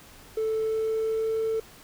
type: tone with pitch glide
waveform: triangle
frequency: 440 to 444.9 Hz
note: A4 to A4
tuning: 0 to +19 cents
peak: -21 dBFS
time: 0.37-1.6 s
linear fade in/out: 5 ms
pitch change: +19 cents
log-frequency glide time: 0.56-1.38 s
effects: tanh soft clip ceiling -20 dBFS + pink hiss -50 dBFS RMS until 1.83 s